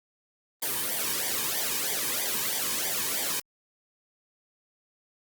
white noise with flanger, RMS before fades -29 dBFS, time 0.62-3.4 s, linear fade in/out 5 ms, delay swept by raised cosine 0.73 to 1.5 ms, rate 3.1 Hz, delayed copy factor -0.85, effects Opus 32 kbps

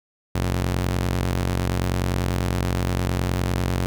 sawtooth ring-modulated tone, 90.2 Hz, F#2, 44 cents flat, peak -14 dBFS, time 0.35-3.86 s, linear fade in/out 0 ms, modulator 24.7 Hz, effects none

